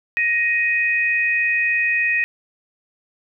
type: tone pair together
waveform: sine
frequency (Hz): 1876.7 / 2500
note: A#6 / D#7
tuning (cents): +11 / +8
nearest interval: perfect fourth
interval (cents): 497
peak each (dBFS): -19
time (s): 0.17-2.24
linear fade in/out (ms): 0
effects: none